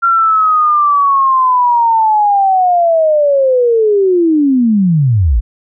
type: linear sweep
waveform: sine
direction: down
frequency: 1380 to 46.25 Hz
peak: -7 dBFS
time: 0.02-5.41 s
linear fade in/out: 20 ms
effects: none